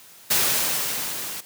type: noise with level ramp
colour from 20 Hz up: white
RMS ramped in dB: -19 to -33 dBFS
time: 0.3-1.41 s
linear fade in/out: 10 ms
effects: white hiss -48 dBFS RMS until 1.45 s + high-pass 100 Hz 12 dB/octave